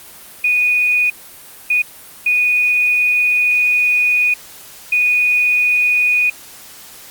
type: tone bursts at uneven times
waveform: sine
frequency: 2471 Hz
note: D#7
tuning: 13 cents flat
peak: -11 dBFS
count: 4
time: 0.44-1.1 / 1.7-1.82 / 2.26-4.34 / 4.92-6.3 s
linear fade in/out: 5 ms
effects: white hiss -38 dBFS RMS until 7.1 s + Opus 32 kbps